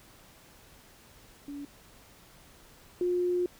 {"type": "tone pair in turn", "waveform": "sine", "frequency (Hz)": [285.3, 356.6], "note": ["C#4", "F4"], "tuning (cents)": [50, 36], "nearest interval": "major third", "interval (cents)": 386, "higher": "second", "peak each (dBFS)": [-37, -25], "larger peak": "second", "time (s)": [[1.48, 1.65], [3.01, 3.46]], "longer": "second", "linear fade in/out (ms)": 2, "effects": ["pink hiss -56 dBFS RMS until 3.59 s"]}